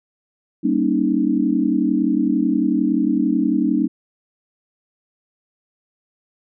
sine chord, Eb dominant seventh, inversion first, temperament just, 194.45 / 233.3 / 280 / 311.1 Hz, G3 / Bb3 / Db4 / Eb4, -14 / +2 / +18 / 0 cents, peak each -23 / -21 / -20 / -20 dBFS, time 0.63-3.88 s, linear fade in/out 20 ms, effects none

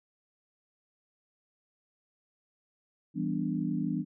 sine chord, E minor seventh, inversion none, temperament equal, 164.81 / 196 / 246.9 / 293.7 Hz, E3 / G3 / B3 / D4, 0 / 0 / 0 / 0 cents, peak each -34 dBFS, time 3.14-4.05 s, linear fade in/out 50 ms, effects none

